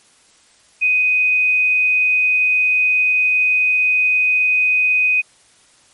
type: tone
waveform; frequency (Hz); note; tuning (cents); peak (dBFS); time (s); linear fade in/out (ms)
sine; 2500; D#7; +8; -12; 0.81-5.22; 20
effects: white hiss -52 dBFS RMS until 5.93 s + MP3 48 kbps